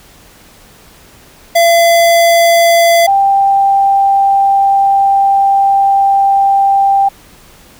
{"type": "tone pair in turn", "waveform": ["square", "sine"], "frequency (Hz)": [678, 788.8], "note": ["E5", "G5"], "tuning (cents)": [49, 11], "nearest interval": "minor third", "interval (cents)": 262, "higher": "second", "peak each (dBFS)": -6, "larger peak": "neither", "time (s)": [[1.55, 3.07], [3.07, 7.09]], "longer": "second", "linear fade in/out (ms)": 10, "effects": ["pink hiss -41 dBFS RMS until 7.79 s"]}